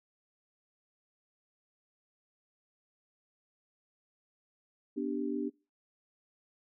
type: chord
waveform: sine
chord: G major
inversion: first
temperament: equal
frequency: 246.9 / 293.7 / 392 Hz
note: B3 / D4 / G4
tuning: 0 / 0 / 0 cents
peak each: -36 / -34 / -38 dBFS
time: 4.96-5.5 s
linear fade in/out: 20 ms
effects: noise-tail reverb RT60 0.3 s tail -23 dB re dry